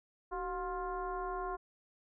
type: tone with frequency modulation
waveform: sine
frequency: 718 Hz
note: F5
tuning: 48 cents sharp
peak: -35 dBFS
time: 0.31-1.57 s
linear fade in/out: 20 ms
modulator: 341 Hz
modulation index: 1.5
effects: none